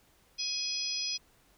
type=harmonic tone with a mistuned harmonic; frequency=837 Hz; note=G#5; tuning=13 cents sharp; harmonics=3 / 4 / 5 / 6 / 7; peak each=-41 / -42 / -42 / -33 / -40 dBFS; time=0.38-1.18 s; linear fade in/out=20 ms; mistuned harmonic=4; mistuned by=-23 cents; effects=pink hiss -65 dBFS RMS until 1.57 s